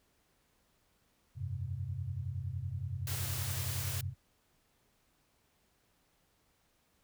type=chord; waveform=sine; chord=F suspended second; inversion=none; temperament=equal; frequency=87.31 / 98 / 130.81 Hz; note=F2 / G2 / C3; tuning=0 / 0 / 0 cents; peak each=-41 / -39 / -40 dBFS; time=1.35-4.15 s; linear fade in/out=50 ms
type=noise; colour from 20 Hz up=white; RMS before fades=-40 dBFS; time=3.07-4.01 s; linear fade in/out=2 ms
effects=pink hiss -73 dBFS RMS until 7.03 s